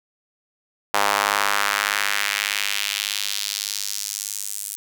sawtooth tone with high-pass filter sweep, 101.7 Hz, G#2, 36 cents flat, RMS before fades -24 dBFS, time 0.94-4.76 s, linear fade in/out 0 ms, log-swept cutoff 850 to 9000 Hz, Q 1.5, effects none

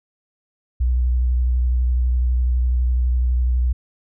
sine tone with vibrato, 61.74 Hz, B1, in tune, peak -15 dBFS, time 0.8-3.73 s, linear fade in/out 10 ms, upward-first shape sine, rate 12 Hz, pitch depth 31 cents each way, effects none

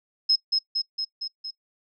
sine tone with echo, 5150 Hz, E8, 41 cents flat, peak -16 dBFS, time 0.29-0.36 s, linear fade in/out 10 ms, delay 230 ms, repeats 5, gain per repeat -3 dB, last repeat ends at 1.51 s, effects noise-tail reverb RT60 0.1 s tail -23 dB re dry

